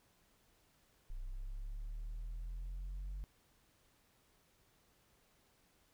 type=linear sweep; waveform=sine; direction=up; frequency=30.66 to 47.94 Hz; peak=-38 dBFS; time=1.1-3.24 s; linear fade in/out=0 ms; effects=tanh soft clip ceiling -40 dBFS + pink hiss -72 dBFS RMS until 5.93 s